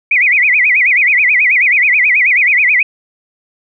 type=tone with vibrato; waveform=sine; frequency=2217 Hz; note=C#7; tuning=in tune; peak=-7 dBFS; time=0.11-2.83 s; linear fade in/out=5 ms; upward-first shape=sine; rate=9.3 Hz; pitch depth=230 cents each way; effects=none